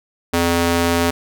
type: tone with high-pass filter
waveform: square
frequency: 85.3 Hz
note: F2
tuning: 40 cents flat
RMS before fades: -17 dBFS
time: 0.33-1.11 s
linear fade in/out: 10 ms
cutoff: 220 Hz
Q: 0.65
effects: none